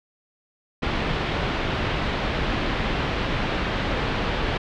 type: low-pass noise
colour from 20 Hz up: pink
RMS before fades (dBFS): -25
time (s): 0.82-4.58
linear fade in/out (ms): 10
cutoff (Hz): 3600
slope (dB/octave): 24
effects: none